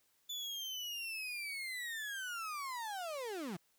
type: linear sweep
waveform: 35% pulse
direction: down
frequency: 3500 to 155.56 Hz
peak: -38 dBFS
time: 0.29-3.57 s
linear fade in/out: 10 ms
effects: white hiss -74 dBFS RMS until 3.78 s